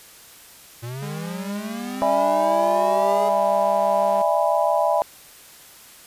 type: linear sweep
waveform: square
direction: up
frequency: 114.5 to 421.4 Hz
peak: -30 dBFS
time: 0.82-3.3 s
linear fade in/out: 20 ms
type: tone with pitch glide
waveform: sawtooth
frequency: 203 to 198.48 Hz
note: G#3 to G3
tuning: -39 to +22 cents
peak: -29 dBFS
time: 1.02-4.22 s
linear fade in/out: 5 ms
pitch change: -39 cents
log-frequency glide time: 1.56-2.15 s
type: chord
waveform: sine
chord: E dominant seventh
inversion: third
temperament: just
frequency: 593.3 / 659.3 / 824.1 / 988.9 Hz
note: D5 / E5 / G#5 / B5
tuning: +18 / 0 / -14 / +2 cents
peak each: -22 / -21 / -23 / -24 dBFS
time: 2.02-5.02 s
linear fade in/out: 0 ms
effects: white hiss -46 dBFS RMS until 6.06 s + resampled to 32000 Hz

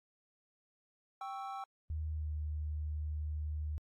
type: chord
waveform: triangle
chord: C# diminished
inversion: second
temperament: equal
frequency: 784 / 1108.7 / 1318.5 Hz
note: G5 / C#6 / E6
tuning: 0 / 0 / 0 cents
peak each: -40 / -46 / -44 dBFS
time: 1.21-1.64 s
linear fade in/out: 2 ms
type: tone with pitch glide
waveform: sine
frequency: 77.78 to 76 Hz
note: D#2 to D#2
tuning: 0 to -40 cents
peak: -35 dBFS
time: 1.9-3.78 s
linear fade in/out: 0 ms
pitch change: -40 cents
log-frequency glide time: 2.12-2.31 s
effects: AAC 64 kbps

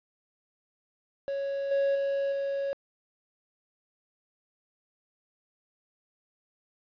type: tone with level steps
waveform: triangle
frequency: 554.4 Hz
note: C#5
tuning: in tune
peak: -27 / -21 / -24 / -26 dBFS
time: 1.28-2.73 s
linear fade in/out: 0 ms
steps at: 1.71 / 1.95 / 2.32 s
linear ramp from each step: 5 ms
effects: resampled to 11025 Hz + 9-bit

